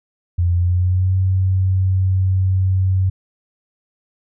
sine tone with pitch glide, 87.31 to 94.12 Hz, F2 to F#2, 0 to +30 cents, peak -13 dBFS, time 0.38-3.1 s, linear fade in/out 10 ms, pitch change +130 cents, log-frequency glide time 0.54-1.15 s, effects none

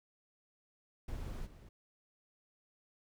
brown noise with level steps, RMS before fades -42 / -54 dBFS, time 1.08-1.69 s, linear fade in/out 5 ms, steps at 1.45 s, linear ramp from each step 20 ms, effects none

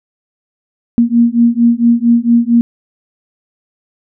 sine beating tone pair, 233.1 / 237.5 Hz, A#3 / A#3, 0 / +33 cents, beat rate 4.4 Hz, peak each -10 dBFS, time 0.98-2.61 s, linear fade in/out 0 ms, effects none

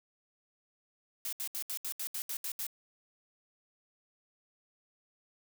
blue noise bursts, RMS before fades -37 dBFS, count 10, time 1.25-2.667 s, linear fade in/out 0 ms, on 76 ms, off 73 ms, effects none

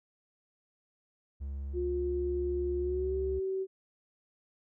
triangle tone, 69.3 Hz, C#2, in tune, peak -33 dBFS, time 1.4-3.4 s, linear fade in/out 20 ms
sine tone with pitch glide, 356.2 to 381.8 Hz, F4 to G4, +34 to -46 cents, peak -30 dBFS, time 1.73-3.67 s, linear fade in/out 50 ms, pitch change +120 cents, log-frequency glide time 2.8-3.16 s
effects none

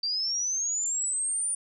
sine linear sweep, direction up, 4626 to 9400 Hz, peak -26 dBFS, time 0.03-1.55 s, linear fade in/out 5 ms, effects none

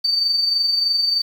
sine tone with amplitude modulation, 4588 Hz, D8, 41 cents flat, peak -14 dBFS, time 0.04-1.22 s, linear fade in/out 10 ms, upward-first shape sine, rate 23.2 Hz, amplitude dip 45%, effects 7-bit

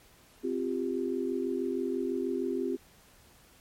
sine chord, C suspended fourth, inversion none, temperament equal with one note detuned, 261.6 / 349.2 / 395.4 Hz, C4 / F4 / G4, 0 / 0 / +15 cents, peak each -33 dBFS, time 0.43-2.77 s, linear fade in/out 20 ms, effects pink hiss -59 dBFS RMS until 3.6 s + MP3 64 kbps

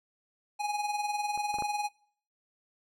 square tone with tremolo, 830 Hz, G#5, 1 cent flat, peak -28 dBFS, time 0.59-1.89 s, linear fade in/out 20 ms, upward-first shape sine, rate 20 Hz, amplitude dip 60%
clicks, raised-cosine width 1 ms, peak -31 / -30 / -26 / -22 dBFS, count 4, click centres 1.376 / 1.542 / 1.586 / 1.623 s
effects noise-tail reverb RT60 0.6 s tail -25 dB re dry + low-pass 10000 Hz 12 dB/octave

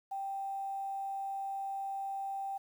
sine tone with quantisation, 784 Hz, G5, in tune, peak -35 dBFS, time 0.11-2.58 s, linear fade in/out 10 ms, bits 10, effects none

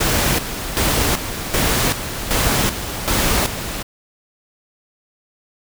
pink noise with tremolo, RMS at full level -17 dBFS, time 0-3.83 s, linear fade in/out 10 ms, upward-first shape square, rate 1.3 Hz, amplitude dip 65%, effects none

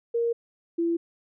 sine tone pair in turn, 467.2 / 337 Hz, A#4 / E4, +4 / +38 cents, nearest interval tritone, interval 566 cents, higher first, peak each -22 dBFS, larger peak neither, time 0.14-0.33 / 0.78-0.97 s, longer neither, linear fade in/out 10 ms, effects none

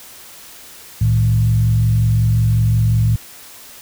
sine tone with frequency modulation, 111.6 Hz, A2, 25 cents sharp, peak -11 dBFS, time 1.01-3.16 s, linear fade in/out 5 ms, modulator 45.5 Hz, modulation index 0.7, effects white hiss -39 dBFS RMS until 3.81 s

